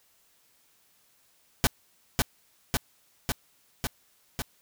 pink noise with echo, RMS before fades -21 dBFS, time 1.64-1.67 s, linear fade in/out 0 ms, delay 550 ms, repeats 5, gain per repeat -2 dB, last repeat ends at 4.42 s, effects white hiss -65 dBFS RMS until 4.61 s

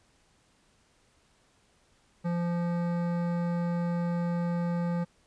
sine tone with hard clipping, 172.7 Hz, F3, 19 cents flat, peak -29 dBFS, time 2.24-5.05 s, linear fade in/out 20 ms, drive 15 dB, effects pink hiss -66 dBFS RMS until 5.26 s + resampled to 22050 Hz

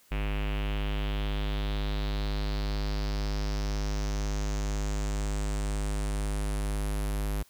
square tone with low-pass filter sweep, 51 Hz, G#1, 31 cents flat, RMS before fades -30 dBFS, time 0.11-7.43 s, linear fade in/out 10 ms, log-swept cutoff 2600 to 12000 Hz, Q 3.6, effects white hiss -61 dBFS RMS until 7.49 s

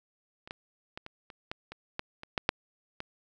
clicks, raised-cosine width 0.3 ms, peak -30 / -21 / -23 / -26 / -30 / -19 / -26 / -16 / -26 / -12 / -6 / -21 dBFS, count 12, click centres 0.475 / 0.509 / 0.975 / 1.064 / 1.302 / 1.515 / 1.72 / 1.994 / 2.234 / 2.378 / 2.491 / 3.004 s, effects none

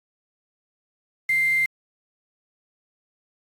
sine tone with quantisation, 2093 Hz, C7, in tune, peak -18 dBFS, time 1.29-1.66 s, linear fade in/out 5 ms, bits 6, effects AAC 48 kbps

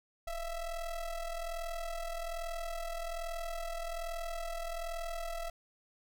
square ring-modulated tone, 328.4 Hz, E4, 6 cents flat, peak -34 dBFS, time 0.27-5.5 s, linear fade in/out 5 ms, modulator 349 Hz, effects none

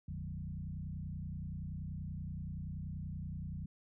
sine tone with frequency modulation, 118.9 Hz, A#2, 35 cents sharp, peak -39 dBFS, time 0.08-3.66 s, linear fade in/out 5 ms, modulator 30.5 Hz, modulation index 2.2, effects none

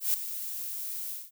violet noise with ADSR envelope, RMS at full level -24 dBFS, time 0-1.31 s, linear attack 140 ms, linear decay 3 ms, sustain -12 dB, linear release 200 ms, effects none

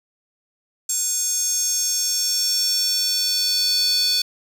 square tone with high-pass filter sweep, 495 Hz, B4, 4 cents sharp, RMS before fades -21 dBFS, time 0.89-4.22 s, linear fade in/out 5 ms, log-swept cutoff 7200 to 4200 Hz, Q 5.6, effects none

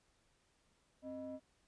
triangle ring-modulated tone, 178.1 Hz, F3, 34 cents sharp, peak -38 dBFS, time 1.02-1.4 s, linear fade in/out 50 ms, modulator 442 Hz, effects pink hiss -75 dBFS RMS until 1.67 s + resampled to 22050 Hz

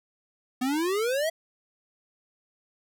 square exponential sweep, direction up, 245.7 to 668 Hz, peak -25 dBFS, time 0.61-1.3 s, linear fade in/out 10 ms, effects none

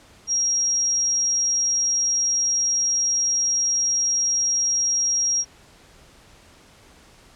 sine tone, 5630 Hz, F8, 13 cents sharp, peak -18 dBFS, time 0.27-5.45 s, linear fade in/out 50 ms, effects pink hiss -51 dBFS RMS until 7.35 s + low-pass 9000 Hz 12 dB/octave

